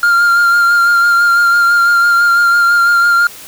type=tone with vibrato; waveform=triangle; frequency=1396.9 Hz; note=F6; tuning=in tune; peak=-5 dBFS; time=0.03-3.27 s; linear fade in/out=2 ms; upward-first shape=sine; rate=6 Hz; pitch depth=21 cents each way; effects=white hiss -33 dBFS RMS until 3.47 s